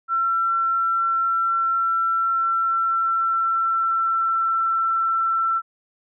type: tone with pitch glide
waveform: sine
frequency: 1351 to 1341.7 Hz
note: E6 to E6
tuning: +42 to +30 cents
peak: -18 dBFS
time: 0.08-5.62 s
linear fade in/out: 50 ms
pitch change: -12 cents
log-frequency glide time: 1.73-4.58 s
effects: none